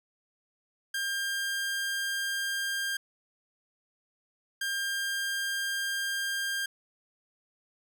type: tone bursts at uneven times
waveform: sawtooth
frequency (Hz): 1600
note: G6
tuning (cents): +35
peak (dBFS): -26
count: 2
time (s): 0.94-2.97 / 4.61-6.66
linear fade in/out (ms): 5
effects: none